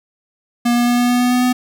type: tone with pitch steps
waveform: square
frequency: 239.1 / 240.6 / 242.2 / 243.7 / 245.3 / 246.8 / 248.4 / 250 Hz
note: A#3 / B3 / B3 / B3 / B3 / B3 / B3 / B3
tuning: +44 / -45 / -34 / -23 / -12 / -1 / +10 / +21 cents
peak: -13 dBFS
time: 0.65-1.53 s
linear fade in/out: 10 ms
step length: 110 ms
effects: none